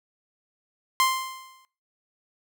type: tone with exponential decay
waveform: sawtooth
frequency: 1046.5 Hz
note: C6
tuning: in tune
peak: -13 dBFS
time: 1-1.65 s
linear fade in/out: 0 ms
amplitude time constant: 140 ms
effects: noise-tail reverb RT60 0.4 s tail -20 dB re dry